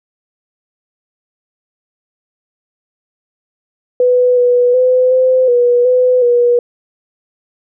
sine tone with pitch steps, 497 / 490.6 / 507 / 514 / 485.5 / 503 / 482.5 Hz, B4 / B4 / B4 / C5 / B4 / B4 / B4, +11 / -12 / +45 / -31 / -30 / +32 / -40 cents, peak -7 dBFS, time 4-6.59 s, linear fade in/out 2 ms, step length 370 ms, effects none

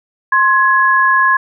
sine tone pair together, 1057 / 1677.9 Hz, C6 / G#6, +17 / +17 cents, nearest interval minor sixth, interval 800 cents, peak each -11 dBFS, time 0.32-1.37 s, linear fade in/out 5 ms, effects none

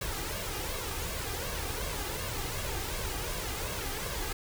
pink noise with flanger, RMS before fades -35 dBFS, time 0.01-4.33 s, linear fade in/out 5 ms, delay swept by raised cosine 1.8 to 2.51 ms, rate 2.7 Hz, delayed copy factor +0.6, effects none

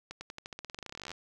accelerating click train, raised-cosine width 0.2 ms, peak -24 dBFS, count 26, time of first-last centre 0.11-1.116 s, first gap 100 ms, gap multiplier 0.91, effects none

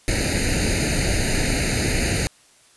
pink noise with comb filter, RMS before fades -21 dBFS, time 0.08-2.27 s, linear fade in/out 0 ms, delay 0.45 ms, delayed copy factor +1, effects white hiss -54 dBFS RMS until 2.76 s + resampled to 24000 Hz

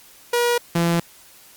sawtooth tone pair in turn, 479.9 / 169.67 Hz, B4 / F3, -50 / -50 cents, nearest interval octave + tritone, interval 1800 cents, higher first, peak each -13 dBFS, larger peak neither, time 0.33-0.58 / 0.75-1 s, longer neither, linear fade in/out 5 ms, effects white hiss -48 dBFS RMS until 1.56 s + Opus 48 kbps

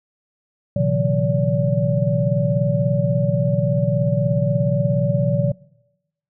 sine tone cluster, 119.4 / 136 / 156.5 / 180.2 / 574 Hz, A#2 / C#3 / D#3 / F#3 / D5, +42 / -33 / +10 / -45 / -40 cents, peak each -22 dBFS, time 0.76-5.52 s, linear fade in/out 5 ms, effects noise-tail reverb RT60 0.9 s tail -23 dB re dry

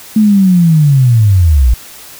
sine linear sweep, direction down, 220 to 54.1 Hz, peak -4 dBFS, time 0.16-1.74 s, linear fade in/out 5 ms, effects white hiss -33 dBFS RMS until 2.19 s

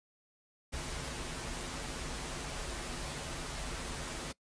pink noise with comb filter, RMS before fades -40 dBFS, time 0.72-4.33 s, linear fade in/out 20 ms, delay 10 ms, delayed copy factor -0.55, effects noise-tail reverb RT60 0.1 s tail -22 dB re dry + resampled to 22050 Hz

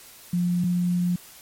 sine tone pair in turn, 176.4 / 177.08 Hz, F3 / F3, +18 / +24 cents, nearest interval unison, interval 6 cents, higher second, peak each -20 dBFS, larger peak neither, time 0.33-0.64 / 0.64-1.16 s, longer second, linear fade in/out 5 ms, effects white hiss -47 dBFS RMS until 1.41 s + MP3 64 kbps

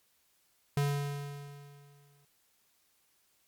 square tone with exponential decay, 142.8 Hz, D3, 48 cents flat, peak -26 dBFS, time 0.77-2.25 s, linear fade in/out 2 ms, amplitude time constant 320 ms, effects white hiss -71 dBFS RMS until 3.47 s + MP3 96 kbps

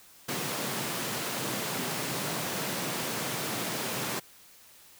pink high-pass noise, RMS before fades -33 dBFS, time 0.28-4.2 s, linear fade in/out 10 ms, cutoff 120 Hz, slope 48 dB/octave, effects white hiss -55 dBFS RMS until 4.99 s

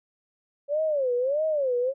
sine tone with vibrato, 554.4 Hz, C#5, in tune, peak -22 dBFS, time 0.68-1.94 s, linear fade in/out 50 ms, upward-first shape sine, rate 1.6 Hz, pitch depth 230 cents each way, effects none

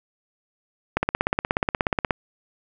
click train, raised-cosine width 0.5 ms, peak -5 dBFS, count 20, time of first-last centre 0.97-2.108 s, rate 16.7 Hz, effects none

